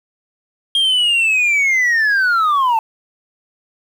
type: linear sweep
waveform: sine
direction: down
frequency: 3239 to 870 Hz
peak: -9 dBFS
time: 0.75-2.79 s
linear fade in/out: 2 ms
effects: tanh soft clip ceiling -11 dBFS + 7-bit